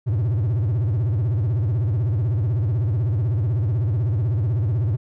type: tone with vibrato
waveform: triangle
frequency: 110 Hz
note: A2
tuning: in tune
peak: -16 dBFS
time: 0.06-4.97 s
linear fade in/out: 20 ms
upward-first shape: sine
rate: 16 Hz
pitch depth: 290 cents each way
effects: none